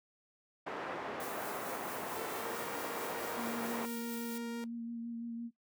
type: band-pass noise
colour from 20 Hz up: pink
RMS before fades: -41 dBFS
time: 0.66-3.86 s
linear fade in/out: 10 ms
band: 360 to 1500 Hz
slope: 12 dB/octave
type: noise with tremolo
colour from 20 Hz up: blue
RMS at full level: -46 dBFS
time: 1.2-4.38 s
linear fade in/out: 2 ms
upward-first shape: triangle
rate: 4.5 Hz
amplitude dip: 35%
type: tone with pitch glide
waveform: sawtooth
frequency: 445.8 to 468 Hz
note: A4 to A#4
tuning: +23 to +7 cents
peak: -39 dBFS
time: 2.16-4.64 s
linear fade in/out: 0 ms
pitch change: +84 cents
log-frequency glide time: 2.32-2.52 s
type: tone with vibrato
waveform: sine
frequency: 233.1 Hz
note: A#3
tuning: in tune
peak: -38 dBFS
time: 3.35-5.51 s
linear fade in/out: 50 ms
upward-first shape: sine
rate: 5.9 Hz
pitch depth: 18 cents each way
effects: noise-tail reverb RT60 0.1 s tail -18 dB re dry